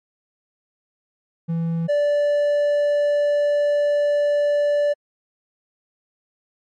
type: tone pair in turn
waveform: triangle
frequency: 166 / 583.2 Hz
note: E3 / D5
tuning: +12 / -12 cents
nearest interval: octave + minor seventh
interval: 2176 cents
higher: second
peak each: -18 / -14 dBFS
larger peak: second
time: 1.48-1.88 / 1.88-4.94 s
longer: second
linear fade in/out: 20 ms
effects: MP3 48 kbps